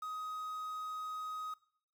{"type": "tone with quantisation", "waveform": "triangle", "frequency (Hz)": 1257, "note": "D#6", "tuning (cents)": 17, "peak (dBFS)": -37, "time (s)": [0.02, 1.54], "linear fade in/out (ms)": 5, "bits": 10, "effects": ["noise-tail reverb RT60 0.6 s tail -20 dB re dry"]}